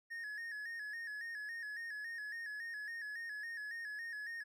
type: tone with vibrato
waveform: triangle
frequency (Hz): 1770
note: A6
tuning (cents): +10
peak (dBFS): -40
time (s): 0.1-4.44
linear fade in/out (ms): 20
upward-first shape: square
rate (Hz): 3.6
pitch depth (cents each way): 72
effects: none